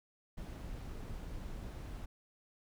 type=noise; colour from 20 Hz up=brown; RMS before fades=-44 dBFS; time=0.37-2.06 s; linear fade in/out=10 ms; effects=none